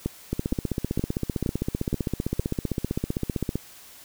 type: two click trains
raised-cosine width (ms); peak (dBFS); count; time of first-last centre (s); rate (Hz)
3; -12 / -12; 6 / 51; 0.06-2.396 / 0.33-3.556; 2.14 / 15.5
effects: white hiss -48 dBFS RMS until 4.04 s